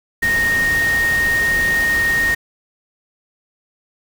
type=tone in noise; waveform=sine; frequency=1855 Hz; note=A#6; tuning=9 cents flat; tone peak=-14 dBFS; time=0.22-2.35 s; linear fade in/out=10 ms; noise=pink; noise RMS=-26 dBFS; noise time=0.22-2.35 s; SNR=+9 dB; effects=none